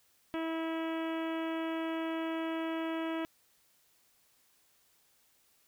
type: harmonic tone with a mistuned harmonic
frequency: 325.1 Hz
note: E4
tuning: 24 cents flat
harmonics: 1 / 2 / 3 / 4 / 5 / 6 / 7 / 8 / 9 / 10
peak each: -34 / -40 / -44 / -46 / -48 / -50 / -51 / -52 / -53 / -54 dBFS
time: 0.34-3.25 s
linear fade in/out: 0 ms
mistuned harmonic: 10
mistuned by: +31 cents
effects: white hiss -69 dBFS RMS until 5.67 s